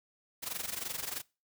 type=noise with amplitude modulation; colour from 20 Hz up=white; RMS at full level=-35 dBFS; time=0.42-1.22 s; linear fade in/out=20 ms; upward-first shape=sine; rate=23 Hz; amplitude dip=80%; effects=noise-tail reverb RT60 0.3 s tail -23 dB re dry